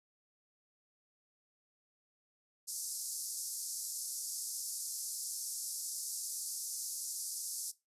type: band-pass noise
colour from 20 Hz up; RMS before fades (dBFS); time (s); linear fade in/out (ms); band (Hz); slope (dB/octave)
white; -41; 2.67-7.72; 20; 4900 to 12000; 48
effects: noise-tail reverb RT60 0.2 s tail -17 dB re dry + resampled to 32000 Hz